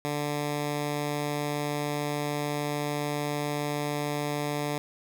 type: tone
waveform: 10% pulse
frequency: 146.83 Hz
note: D3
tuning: in tune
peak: -20 dBFS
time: 0.05-4.78 s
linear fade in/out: 0 ms
effects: none